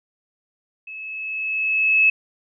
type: tone with level ramp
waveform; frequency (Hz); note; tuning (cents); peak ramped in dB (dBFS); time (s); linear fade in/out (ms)
sine; 2592; E7; -30; -33 to -11; 0.87-2.1; 5
effects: none